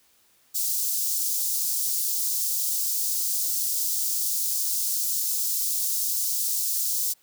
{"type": "high-pass noise", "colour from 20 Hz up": "white", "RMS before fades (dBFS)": -26, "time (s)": [0.54, 7.14], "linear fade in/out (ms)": 20, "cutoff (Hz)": 5000, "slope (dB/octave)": 24, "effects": ["white hiss -62 dBFS RMS until 7.22 s"]}